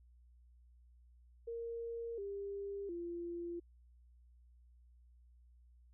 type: tone with pitch steps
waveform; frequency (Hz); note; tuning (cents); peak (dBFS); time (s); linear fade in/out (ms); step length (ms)
sine; 464.4 / 399.6 / 343.9; A#4 / G4 / F4; -7 / +33 / -27; -40; 1.47-3.6; 10; 710
effects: added 60 Hz sine -61 dBFS peak until 5.93 s